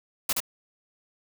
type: noise with echo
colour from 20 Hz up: white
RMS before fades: -25 dBFS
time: 0.29-0.33 s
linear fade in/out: 5 ms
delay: 73 ms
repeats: 1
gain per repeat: -2 dB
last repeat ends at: 0.403 s
effects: none